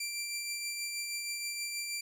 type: tone with tremolo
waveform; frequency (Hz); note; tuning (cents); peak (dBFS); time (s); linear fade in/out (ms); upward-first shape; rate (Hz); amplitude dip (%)
15% pulse; 2357; D7; +6; -27; 0-2.01; 5; triangle; 6.3; 35
effects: none